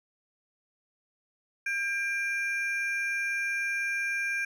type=ring-modulated tone; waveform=triangle; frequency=1991 Hz; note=B6; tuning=14 cents sharp; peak=-23 dBFS; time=1.66-4.45 s; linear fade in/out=5 ms; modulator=387 Hz; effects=none